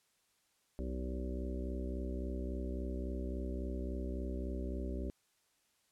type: harmonic tone with a mistuned harmonic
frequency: 63.6 Hz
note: C2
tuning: 48 cents flat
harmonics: 1 / 3 / 4 / 5 / 6 / 7 / 8 / 9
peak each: -38 / -46 / -45 / -48 / -46 / -59 / -55 / -50 dBFS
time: 0.79-5.1 s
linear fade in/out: 0 ms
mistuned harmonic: 7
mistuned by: +46 cents
effects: white hiss -75 dBFS RMS until 5.91 s + low-pass 11000 Hz 12 dB/octave